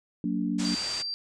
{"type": "chord", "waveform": "sine", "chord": "Gb augmented", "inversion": "none", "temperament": "just", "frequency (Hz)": [185, 231.2, 289.1], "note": ["Gb3", "Bb3", "D4"], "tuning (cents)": [0, -14, -27], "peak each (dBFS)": [-30, -30, -30], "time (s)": [0.24, 0.75], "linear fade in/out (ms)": 2}
{"type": "low-pass noise", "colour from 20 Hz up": "white", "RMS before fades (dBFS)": -37, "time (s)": [0.58, 1.03], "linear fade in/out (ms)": 20, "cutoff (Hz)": 8200, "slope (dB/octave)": 48}
{"type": "tone", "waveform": "sine", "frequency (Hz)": 4699, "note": "D8", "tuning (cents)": 0, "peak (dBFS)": -30, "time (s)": [0.65, 1.14], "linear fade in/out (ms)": 0}
{"effects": []}